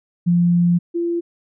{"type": "tone pair in turn", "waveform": "sine", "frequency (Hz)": [173.8, 341.8], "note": ["F3", "F4"], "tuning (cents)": [-8, -37], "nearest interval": "octave", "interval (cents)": 1171, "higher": "second", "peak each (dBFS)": [-12, -18], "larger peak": "first", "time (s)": [[0.26, 0.79], [0.94, 1.21]], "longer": "first", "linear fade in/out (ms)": 20, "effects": []}